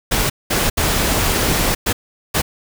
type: noise bursts at uneven times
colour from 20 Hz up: pink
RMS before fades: -17 dBFS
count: 5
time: 0.11-0.3 / 0.5-0.7 / 0.77-1.75 / 1.86-1.93 / 2.34-2.42 s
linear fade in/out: 10 ms
effects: none